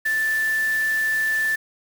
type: tone in noise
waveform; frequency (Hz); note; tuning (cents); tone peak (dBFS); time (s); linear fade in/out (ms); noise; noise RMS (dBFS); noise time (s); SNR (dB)
sine; 1760; A6; 0; -19; 0.05-1.56; 10; white; -36; 0.05-1.56; +14
effects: none